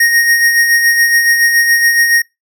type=tone with tremolo; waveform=square; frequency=1864.7 Hz; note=A#6; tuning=in tune; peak=-7 dBFS; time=0-2.22 s; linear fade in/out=5 ms; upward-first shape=sine; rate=7.1 Hz; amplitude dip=45%; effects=noise-tail reverb RT60 0.2 s tail -24 dB re dry